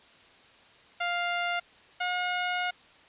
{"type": "tone pair in turn", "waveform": "15% pulse", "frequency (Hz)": [700, 719.7], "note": ["F5", "F#5"], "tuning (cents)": [4, -48], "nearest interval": "unison", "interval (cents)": 48, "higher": "second", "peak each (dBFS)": -21, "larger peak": "neither", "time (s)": [[1, 1.6], [2, 2.71]], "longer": "second", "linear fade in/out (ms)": 10, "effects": ["white hiss -56 dBFS RMS until 3.08 s", "resampled to 8000 Hz"]}